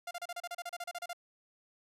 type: tone bursts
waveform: sawtooth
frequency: 698.5 Hz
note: F5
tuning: in tune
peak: -34 dBFS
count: 15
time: 0.07-1.132 s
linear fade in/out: 5 ms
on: 40 ms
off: 33 ms
effects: resampled to 32000 Hz